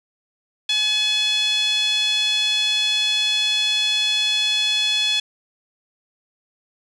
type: tone with band-pass filter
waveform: 5% pulse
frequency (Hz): 852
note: G#5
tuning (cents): +44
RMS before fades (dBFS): -20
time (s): 0.69-5.2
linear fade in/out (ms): 5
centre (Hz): 3200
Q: 5.8
effects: resampled to 24000 Hz + 7-bit